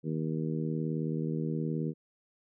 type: harmonic tone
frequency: 78.9 Hz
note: D#2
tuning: 25 cents sharp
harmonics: 2 / 3 / 4 / 5 / 6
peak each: -32 / -36 / -38 / -40 / -42 dBFS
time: 0.03-1.94 s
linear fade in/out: 50 ms
effects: none